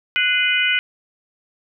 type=harmonic tone with a mistuned harmonic; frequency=493.9 Hz; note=B4; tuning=in tune; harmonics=3 / 4 / 5 / 6; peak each=-21 / -21 / -21 / -21 dBFS; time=0.16-0.79 s; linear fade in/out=0 ms; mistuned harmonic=4; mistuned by=+77 cents; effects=none